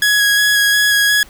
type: tone with vibrato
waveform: sawtooth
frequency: 1667 Hz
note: G#6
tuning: 6 cents sharp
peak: -7 dBFS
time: 0.02-1.23 s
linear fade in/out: 2 ms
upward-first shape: square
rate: 2.8 Hz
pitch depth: 10 cents each way
effects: pink hiss -43 dBFS RMS until 1.29 s